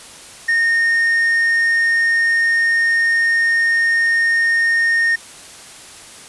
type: tone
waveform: triangle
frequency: 1840 Hz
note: A#6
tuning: 23 cents flat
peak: -11 dBFS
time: 0.48-5.16 s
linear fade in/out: 10 ms
effects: white hiss -38 dBFS RMS until 6.28 s + resampled to 24000 Hz